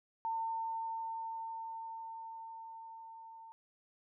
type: tone with level ramp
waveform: sine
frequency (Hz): 903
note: A5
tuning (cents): +45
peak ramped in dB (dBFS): -33 to -50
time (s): 0.25-3.52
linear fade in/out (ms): 0
effects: none